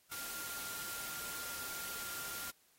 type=tone in noise; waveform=sine; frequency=1396.9 Hz; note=F6; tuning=in tune; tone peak=-48 dBFS; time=0.11-2.51 s; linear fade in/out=10 ms; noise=white; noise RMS=-44 dBFS; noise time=0.11-2.51 s; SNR=-7 dB; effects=white hiss -70 dBFS RMS until 2.78 s + AAC 48 kbps